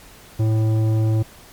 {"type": "tone with tanh clipping", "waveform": "triangle", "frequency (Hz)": 110, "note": "A2", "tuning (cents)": 0, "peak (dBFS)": -17, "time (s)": [0.39, 1.23], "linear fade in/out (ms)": 10, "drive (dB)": 16, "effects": ["pink hiss -45 dBFS RMS until 1.52 s", "MP3 96 kbps"]}